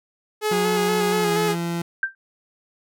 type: tone with vibrato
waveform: sawtooth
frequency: 420.4 Hz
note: G#4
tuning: 21 cents sharp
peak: -16 dBFS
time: 0.41-1.56 s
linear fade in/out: 50 ms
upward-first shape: square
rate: 4.2 Hz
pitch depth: 25 cents each way
type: tone with pitch glide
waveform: 30% pulse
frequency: 181.4 to 170.23 Hz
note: F#3 to F3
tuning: -34 to -44 cents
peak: -21 dBFS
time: 0.51-1.82 s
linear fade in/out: 5 ms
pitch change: -110 cents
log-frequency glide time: 1.16-1.32 s
type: tone with exponential decay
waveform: sine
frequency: 1570 Hz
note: G6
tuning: 2 cents sharp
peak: -15 dBFS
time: 2.03-2.15 s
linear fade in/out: 2 ms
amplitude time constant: 24 ms
effects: none